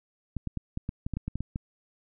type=clicks; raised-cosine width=5 ms; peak=-19 dBFS; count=12; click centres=0.367 / 0.473 / 0.573 / 0.774 / 0.891 / 1.065 / 1.137 / 1.17 / 1.28 / 1.356 / 1.406 / 1.559 s; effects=none